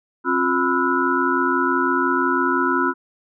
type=tone cluster; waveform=sine; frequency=268.7 / 354.6 / 995 / 1318 / 1448 Hz; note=C4 / F4 / B5 / E6 / F#6; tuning=+46 / +26 / +13 / -1 / -38 cents; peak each=-23 dBFS; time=0.24-2.94 s; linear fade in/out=50 ms; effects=none